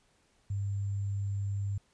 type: tone with sample-and-hold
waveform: sine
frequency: 99.7 Hz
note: G2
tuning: 30 cents sharp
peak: -30 dBFS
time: 0.5-1.78 s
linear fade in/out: 5 ms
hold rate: 7350 Hz
effects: pink hiss -69 dBFS RMS until 1.93 s + resampled to 22050 Hz